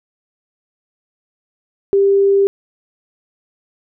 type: tone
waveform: sine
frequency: 395.8 Hz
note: G4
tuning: 17 cents sharp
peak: -9 dBFS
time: 1.93-2.47 s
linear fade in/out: 0 ms
effects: none